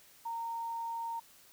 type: tone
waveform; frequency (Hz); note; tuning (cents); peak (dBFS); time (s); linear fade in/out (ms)
sine; 922; A#5; -19; -35; 0.25-1.2; 10
effects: white hiss -60 dBFS RMS until 1.52 s